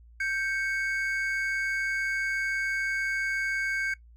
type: tone pair together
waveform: triangle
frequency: 1568 / 2217 Hz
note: G6 / C#7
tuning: 0 / 0 cents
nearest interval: tritone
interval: 600 cents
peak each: -27 / -29 dBFS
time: 0.2-3.94 s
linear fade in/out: 5 ms
effects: noise-tail reverb RT60 0.1 s tail -18 dB re dry + added 58 Hz sine -50 dBFS peak until 4.16 s